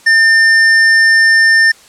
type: tone with hard clipping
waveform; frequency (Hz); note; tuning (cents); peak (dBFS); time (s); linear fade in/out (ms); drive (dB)
sine; 1800; A6; +39; -7; 0.06-1.72; 10; 9
effects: white hiss -42 dBFS RMS until 1.88 s + low-pass 9000 Hz 12 dB/octave